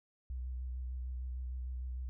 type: tone with vibrato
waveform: sine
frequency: 62.9 Hz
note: B1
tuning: 32 cents sharp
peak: -37 dBFS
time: 0.3-2.09 s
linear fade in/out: 0 ms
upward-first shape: triangle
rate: 6.6 Hz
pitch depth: 35 cents each way
effects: none